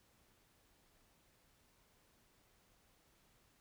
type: silence
effects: pink hiss -72 dBFS RMS until 3.6 s